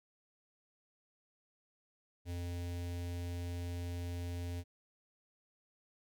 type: tone with notch filter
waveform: square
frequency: 87.31 Hz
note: F2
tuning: in tune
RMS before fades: -40 dBFS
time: 2.25-4.64 s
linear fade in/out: 50 ms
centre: 1200 Hz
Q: 1.1
effects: none